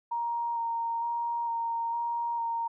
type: tone with vibrato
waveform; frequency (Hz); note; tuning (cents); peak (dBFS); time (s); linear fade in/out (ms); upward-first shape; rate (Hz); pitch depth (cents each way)
sine; 932.3; A#5; 0; -28; 0.11-2.68; 10; square; 1.1; 12
effects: none